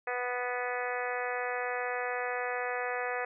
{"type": "harmonic tone with a mistuned harmonic", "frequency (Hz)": 246.9, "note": "B3", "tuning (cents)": 0, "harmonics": [2, 3, 4, 5, 6, 7, 8, 9, 10], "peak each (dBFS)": [-36, -37, -43, -41, -42, -39, -40, -46, -46], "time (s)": [0.07, 3.25], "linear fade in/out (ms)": 5, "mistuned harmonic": 10, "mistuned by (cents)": 35, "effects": []}